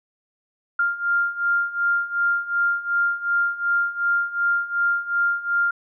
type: beating tone pair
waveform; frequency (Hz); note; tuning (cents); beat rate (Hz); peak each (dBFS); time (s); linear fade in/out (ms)
sine; 1396.9 / 1399.6; F6 / F6; 0 / +3; 2.7; -24 / -21; 0.79-5.71; 5
effects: none